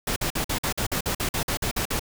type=noise bursts; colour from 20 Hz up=pink; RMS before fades=-26 dBFS; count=14; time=0.07-1.995 s; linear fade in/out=5 ms; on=92 ms; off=49 ms; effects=none